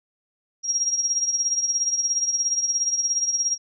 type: tone with tremolo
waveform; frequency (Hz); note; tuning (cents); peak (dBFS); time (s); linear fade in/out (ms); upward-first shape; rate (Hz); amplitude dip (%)
sine; 5630; F8; +13; -17; 0.63-3.58; 50; triangle; 17; 75
effects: none